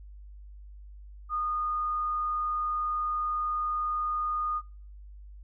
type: tone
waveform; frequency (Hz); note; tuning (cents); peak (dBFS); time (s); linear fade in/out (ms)
sine; 1227; D#6; -25; -27; 1.29-4.62; 50
effects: noise-tail reverb RT60 0.4 s tail -23 dB re dry + added 50 Hz sine -44 dBFS peak until 5.43 s